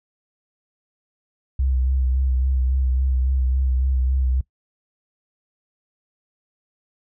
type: tone with vibrato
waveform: sine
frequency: 64.8 Hz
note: C2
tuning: 16 cents flat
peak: -17 dBFS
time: 1.59-4.41 s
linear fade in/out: 5 ms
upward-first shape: sine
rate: 3.6 Hz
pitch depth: 37 cents each way
effects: noise-tail reverb RT60 0.1 s tail -20 dB re dry